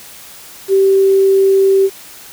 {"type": "tone with quantisation", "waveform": "sine", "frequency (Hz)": 388, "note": "G4", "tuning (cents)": -18, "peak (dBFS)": -7, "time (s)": [0.68, 1.9], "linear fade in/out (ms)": 50, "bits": 6, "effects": ["white hiss -36 dBFS RMS until 2.32 s"]}